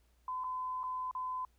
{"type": "tone with dropouts", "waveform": "sine", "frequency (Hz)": 1017, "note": "C6", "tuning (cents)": -50, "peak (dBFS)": -35, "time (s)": [0.28, 1.45], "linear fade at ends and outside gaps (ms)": 2, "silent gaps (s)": [[0.438, 0.442], [0.833, 0.838], [1.112, 1.15]], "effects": ["added 60 Hz sine -67 dBFS peak until 1.58 s", "pink hiss -75 dBFS RMS until 1.58 s"]}